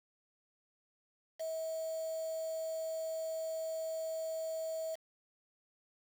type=tone with quantisation; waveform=sine; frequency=644 Hz; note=E5; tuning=41 cents flat; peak=-36 dBFS; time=1.39-4.96 s; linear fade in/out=20 ms; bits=8; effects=none